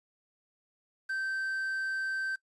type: tone with quantisation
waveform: triangle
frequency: 1555 Hz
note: G6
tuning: 14 cents flat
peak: -29 dBFS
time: 1.09-2.36 s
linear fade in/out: 10 ms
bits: 9
effects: noise-tail reverb RT60 0.1 s tail -21 dB re dry + resampled to 24000 Hz